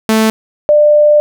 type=tone pair in turn; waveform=sawtooth / sine; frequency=220 / 595.9 Hz; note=A3 / D5; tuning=0 / +25 cents; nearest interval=octave + perfect fourth; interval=1725 cents; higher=second; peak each=-4 dBFS; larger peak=neither; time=0.09-0.3 / 0.69-1.2 s; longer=second; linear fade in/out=0 ms; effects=none